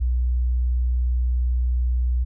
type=tone; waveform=sine; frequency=61.4 Hz; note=B1; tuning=9 cents flat; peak=-18 dBFS; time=0-2.25 s; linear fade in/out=20 ms; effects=none